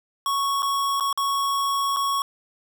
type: tone with dropouts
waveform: square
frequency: 1108.7 Hz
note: C#6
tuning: in tune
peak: -22 dBFS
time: 0.26-2.22 s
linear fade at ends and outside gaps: 1 ms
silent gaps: 0.622-0.629 / 0.999-1.007 / 1.128-1.175 / 1.963-1.968 s
effects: none